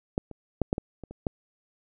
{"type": "clicks", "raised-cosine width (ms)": 2, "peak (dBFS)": [-12, -27, -10, -10, -16, -26, -28, -13], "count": 8, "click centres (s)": [0.179, 0.313, 0.617, 0.729, 0.781, 1.037, 1.11, 1.268], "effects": []}